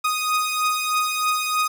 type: beating tone pair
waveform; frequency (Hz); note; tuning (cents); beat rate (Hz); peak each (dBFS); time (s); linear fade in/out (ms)
sawtooth; 1244.5 / 1247.7; D#6 / D#6; 0 / +4; 3.2; -18 / -22; 0.04-1.68; 10
effects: none